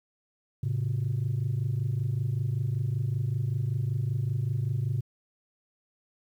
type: tone pair together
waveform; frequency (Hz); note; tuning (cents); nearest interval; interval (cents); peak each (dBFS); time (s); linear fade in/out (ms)
sine; 109 / 134.23; A2 / C3; -16 / +45; major third; 361; -27; 0.63-5.01; 5
effects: tanh soft clip ceiling -22 dBFS + 10-bit